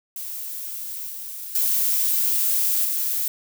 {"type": "noise with level steps", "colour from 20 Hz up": "violet", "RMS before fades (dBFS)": [-32, -34, -21, -24], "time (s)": [0.16, 3.28], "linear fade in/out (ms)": 2, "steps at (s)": [1.09, 1.55, 2.85], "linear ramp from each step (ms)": 2, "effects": []}